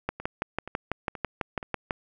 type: two click trains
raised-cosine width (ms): 0.5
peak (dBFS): -12 / -22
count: 12 / 4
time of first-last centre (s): 0.09-1.908 / 0.2-1.629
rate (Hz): 6.05 / 2.1
effects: none